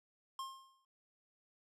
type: tone with exponential decay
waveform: square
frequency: 1066 Hz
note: C6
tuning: 32 cents sharp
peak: -39 dBFS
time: 0.39-0.85 s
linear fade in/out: 2 ms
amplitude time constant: 100 ms
effects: low-pass 11000 Hz 12 dB/octave